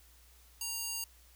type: tone with high-pass filter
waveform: square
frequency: 932.3 Hz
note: A#5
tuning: in tune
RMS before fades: -38 dBFS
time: 0.61-1.04 s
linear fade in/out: 2 ms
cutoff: 5400 Hz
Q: 0.75
effects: added 60 Hz sine -60 dBFS peak until 1.35 s + white hiss -63 dBFS RMS until 1.35 s